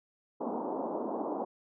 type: band-pass noise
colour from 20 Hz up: pink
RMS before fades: -35 dBFS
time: 0.4-1.45 s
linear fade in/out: 10 ms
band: 220 to 1000 Hz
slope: 48 dB/octave
effects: none